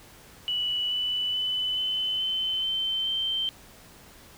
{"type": "tone with pitch steps", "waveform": "sine", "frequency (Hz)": [2952, 2979, 3007, 3035, 3063, 3092, 3120], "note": ["F#7", "F#7", "F#7", "F#7", "G7", "G7", "G7"], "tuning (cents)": [-5, 11, 27, 43, -41, -24, -9], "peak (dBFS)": -25, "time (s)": [0.48, 3.49], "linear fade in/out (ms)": 0, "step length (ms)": 430, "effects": ["pink hiss -51 dBFS RMS until 4.37 s"]}